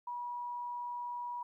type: tone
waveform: sine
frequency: 968 Hz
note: B5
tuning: 35 cents flat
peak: -37 dBFS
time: 0.07-1.43 s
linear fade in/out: 5 ms
effects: 13-bit